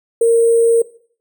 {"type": "tone with sample-and-hold", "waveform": "sine", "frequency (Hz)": 462.5, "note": "A#4", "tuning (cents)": -14, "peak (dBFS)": -8, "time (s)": [0.21, 0.82], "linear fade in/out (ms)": 5, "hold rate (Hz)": 8820, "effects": ["noise-tail reverb RT60 0.5 s tail -18 dB re dry"]}